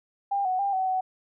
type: tone with pitch steps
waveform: sine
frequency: 799 / 742 / 797 / 755 / 749 Hz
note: G5 / F#5 / G5 / F#5 / F#5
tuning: +33 / +5 / +28 / +35 / +21 cents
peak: -23 dBFS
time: 0.31-1.01 s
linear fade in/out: 10 ms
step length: 140 ms
effects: none